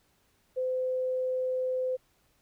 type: tone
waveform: sine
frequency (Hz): 512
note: C5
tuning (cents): -38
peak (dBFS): -27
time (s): 0.56-1.97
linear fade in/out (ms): 20
effects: pink hiss -69 dBFS RMS until 2.41 s